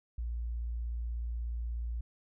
sine tone, 58.27 Hz, A#1, in tune, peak -33 dBFS, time 0.18-2.01 s, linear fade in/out 5 ms, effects none

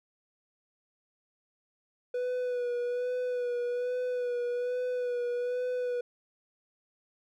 triangle tone with vibrato, 492 Hz, B4, 7 cents flat, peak -27 dBFS, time 2.14-6.01 s, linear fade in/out 5 ms, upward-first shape sine, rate 1.2 Hz, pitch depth 29 cents each way, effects none

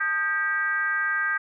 sine tone with frequency modulation, 1586 Hz, G6, 20 cents sharp, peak -22 dBFS, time 0-1.38 s, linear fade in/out 10 ms, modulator 350 Hz, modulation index 0.88, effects none

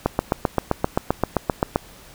click train, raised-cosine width 1 ms, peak -3 dBFS, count 14, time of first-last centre 0.06-1.759 s, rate 7.65 Hz, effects pink hiss -46 dBFS RMS until 2.14 s

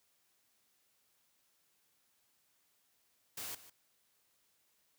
white noise with echo, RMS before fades -43 dBFS, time 3.37-3.55 s, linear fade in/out 5 ms, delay 150 ms, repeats 1, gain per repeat -15 dB, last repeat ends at 3.7 s, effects white hiss -75 dBFS RMS until 4.98 s + high-pass 60 Hz 12 dB/octave

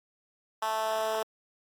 10% pulse tone with high-pass filter sweep, 219.6 Hz, A3, 3 cents flat, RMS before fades -30 dBFS, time 0.62-1.23 s, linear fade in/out 5 ms, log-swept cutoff 880 to 510 Hz, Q 2.7, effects AAC 64 kbps

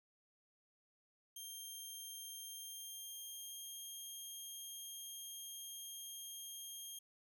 10% pulse tone with pitch glide, 3186 to 3219 Hz, G7 to G7, +27 to +45 cents, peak -40 dBFS, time 1.36-6.99 s, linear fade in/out 5 ms, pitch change +18 cents, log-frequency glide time 2.38-3.78 s, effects none

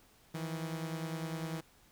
sawtooth beating tone pair, 160 / 170 Hz, D#3 / F3, +49 / -46 cents, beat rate 10 Hz, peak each -34 / -39 dBFS, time 0.34-1.61 s, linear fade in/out 10 ms, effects pink hiss -64 dBFS RMS until 1.91 s

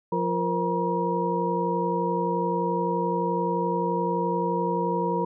sine tone cluster, 176.4 / 345.2 / 466.4 / 518 / 954 Hz, F3 / F4 / A#4 / C5 / A#5, +18 / -20 / +1 / -17 / +40 cents, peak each -29 / -31 / -28 / -34 / -27 dBFS, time 0.12-5.25 s, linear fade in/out 5 ms, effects none

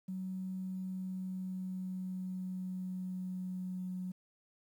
triangle tone with pitch glide, 187.1 to 183.67 Hz, F#3 to F#3, +20 to -12 cents, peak -33 dBFS, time 0.08-4.12 s, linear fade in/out 10 ms, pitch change -32 cents, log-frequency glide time 0.57-3.91 s, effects tanh soft clip ceiling -35 dBFS + 11-bit

